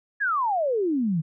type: exponential sweep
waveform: sine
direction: down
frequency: 1731 to 150 Hz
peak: -21 dBFS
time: 0.2-1.22 s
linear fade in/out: 20 ms
effects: none